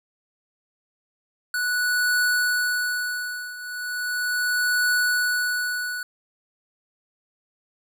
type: tone with tremolo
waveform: square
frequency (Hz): 1476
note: F#6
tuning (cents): -5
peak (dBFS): -19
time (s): 1.54-6.03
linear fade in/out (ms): 2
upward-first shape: triangle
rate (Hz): 0.37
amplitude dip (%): 85
effects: none